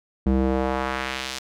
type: tone with band-pass filter sweep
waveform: square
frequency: 65.41 Hz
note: C2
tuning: in tune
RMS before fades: -24 dBFS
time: 0.26-1.39 s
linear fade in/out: 5 ms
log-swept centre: 210 to 5300 Hz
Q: 1
effects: none